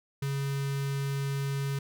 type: tone with notch filter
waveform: square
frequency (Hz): 138.59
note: C#3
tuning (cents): 0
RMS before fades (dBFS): -31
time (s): 0.22-1.79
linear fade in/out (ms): 5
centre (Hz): 660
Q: 1.1
effects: none